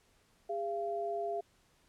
sine tone pair together, 406.2 / 684.6 Hz, G#4 / F5, -38 / -35 cents, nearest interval major sixth, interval 903 cents, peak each -37 / -35 dBFS, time 0.49-1.41 s, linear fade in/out 10 ms, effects pink hiss -69 dBFS RMS until 1.88 s + low-pass 11000 Hz 12 dB/octave

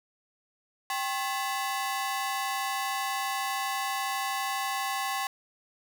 sawtooth ring-modulated tone, 932.3 Hz, A#5, in tune, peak -22 dBFS, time 0.9-5.27 s, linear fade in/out 2 ms, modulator 146 Hz, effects none

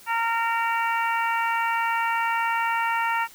harmonic tone, 460.1 Hz, A#4, 23 cents flat, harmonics 2 / 3 / 4 / 5 / 6, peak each -24 / -28 / -30 / -32 / -34 dBFS, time 0.06-3.28 s, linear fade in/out 50 ms, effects white hiss -49 dBFS RMS until 3.34 s

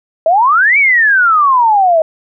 sine exponential two-way sweep, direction up then down, 622.3 to 2325 to 622.3 Hz, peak -6 dBFS, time 0.26-2.02 s, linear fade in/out 2 ms, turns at 0.78 s, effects none

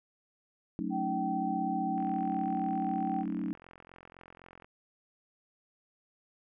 sine chord, D# half-diminished seventh, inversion first, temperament equal with one note detuned, 185 / 220 / 277.2 / 313.5 Hz, F#3 / A3 / C#4 / D#4, 0 / 0 / 0 / +13 cents, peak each -37 dBFS, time 0.79-3.53 s, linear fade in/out 0 ms
sine tone, 771 Hz, G5, 29 cents flat, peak -32 dBFS, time 0.9-3.25 s, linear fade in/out 50 ms
click train, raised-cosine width 0.5 ms, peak -36 dBFS, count 118, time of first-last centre 1.98-4.645 s, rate 43.9 Hz
effects none

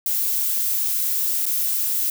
violet noise with dropouts, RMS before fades -22 dBFS, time 0.06-2.1 s, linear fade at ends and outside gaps 2 ms, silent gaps 1.456-1.463 s, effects none

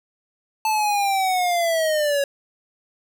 square linear sweep, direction down, 880 to 554.4 Hz, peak -19 dBFS, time 0.65-2.24 s, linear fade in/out 2 ms, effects none

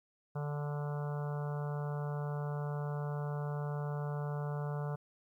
harmonic tone with a mistuned harmonic, 146.5 Hz, D3, 4 cents flat, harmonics 1 / 3 / 4 / 5 / 6 / 7 / 8 / 9 / 10, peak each -35 / -45 / -47 / -49 / -51 / -52 / -53 / -54 / -55 dBFS, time 0.35-4.96 s, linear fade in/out 10 ms, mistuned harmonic 10, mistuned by -16 cents, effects 12-bit

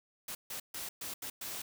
white noise bursts at uneven times, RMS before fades -41 dBFS, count 6, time 0.28-0.35 / 0.5-0.6 / 0.74-0.89 / 1.01-1.14 / 1.22-1.3 / 1.41-1.62 s, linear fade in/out 5 ms, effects none

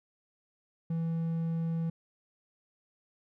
triangle tone, 164.81 Hz, E3, in tune, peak -27 dBFS, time 0.9-1.9 s, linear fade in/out 5 ms, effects none

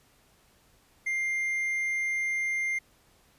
triangle tone, 2100 Hz, C7, 6 cents sharp, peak -25 dBFS, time 1.06-2.79 s, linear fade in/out 10 ms, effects pink hiss -63 dBFS RMS until 3.38 s + resampled to 32000 Hz

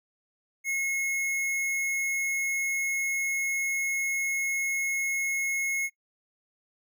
square tone, 2171 Hz, C#7, 37 cents flat, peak -27 dBFS, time 0.64-5.9 s, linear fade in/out 50 ms, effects noise-tail reverb RT60 0.1 s tail -19 dB re dry

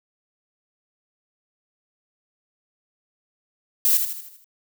violet noise with echo, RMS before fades -18 dBFS, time 3.85-3.97 s, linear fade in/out 0 ms, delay 79 ms, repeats 6, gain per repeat -6 dB, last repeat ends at 4.444 s, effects none

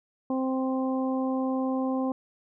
harmonic tone, 261.6 Hz, C4, in tune, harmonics 1 / 2 / 3 / 4, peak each -26 / -32 / -36 / -38 dBFS, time 0.3-2.12 s, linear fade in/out 2 ms, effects none

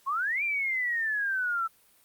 sine exponential two-way sweep, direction up then down, 1045 to 2404 to 1319 Hz, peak -26 dBFS, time 0.06-1.68 s, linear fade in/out 20 ms, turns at 0.43 s, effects white hiss -62 dBFS RMS until 2.04 s + Opus 48 kbps

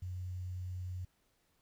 sine tone with quantisation, 91 Hz, F#2, 28 cents flat, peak -38 dBFS, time 0.02-1.05 s, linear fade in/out 5 ms, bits 11, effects pink hiss -75 dBFS RMS until 1.61 s

